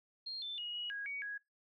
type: tone with pitch steps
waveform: sine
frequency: 4221 / 3538 / 2890 / 2908 / 1645 / 2252 / 1660 Hz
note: C8 / A7 / F#7 / F#7 / G#6 / C#7 / G#6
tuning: +14 / +9 / -41 / -31 / -17 / +27 / -1 cents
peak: -39 dBFS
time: 0.26-1.38 s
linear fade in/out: 10 ms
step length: 160 ms
effects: noise-tail reverb RT60 0.2 s tail -21 dB re dry